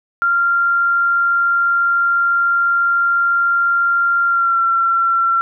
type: tone with pitch glide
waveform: sine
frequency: 1387 to 1359.2 Hz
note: F6 to F6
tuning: -12 to -47 cents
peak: -12 dBFS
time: 0.22-5.41 s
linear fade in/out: 0 ms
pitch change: -35 cents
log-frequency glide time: 4.27-4.61 s
effects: none